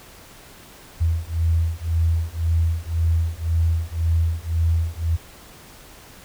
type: beating tone pair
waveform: sine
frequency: 81.6 / 83.5 Hz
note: E2 / E2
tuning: -17 / +23 cents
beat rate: 1.9 Hz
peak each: -21 / -21 dBFS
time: 1-5.17 s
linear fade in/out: 20 ms
effects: pink hiss -45 dBFS RMS until 6.24 s